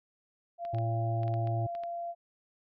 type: tone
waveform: sine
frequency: 687 Hz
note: F5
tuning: 29 cents flat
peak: -34 dBFS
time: 0.58-2.15 s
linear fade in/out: 50 ms
type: clicks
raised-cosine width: 0.3 ms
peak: -33 dBFS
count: 9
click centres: 0.651 / 0.747 / 0.785 / 1.233 / 1.28 / 1.34 / 1.473 / 1.751 / 1.836 s
type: harmonic tone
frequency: 113.8 Hz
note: A#2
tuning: 41 cents flat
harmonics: 1 / 3 / 5 / 7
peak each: -29 / -41 / -46 / -46 dBFS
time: 0.73-1.67 s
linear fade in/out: 10 ms
effects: none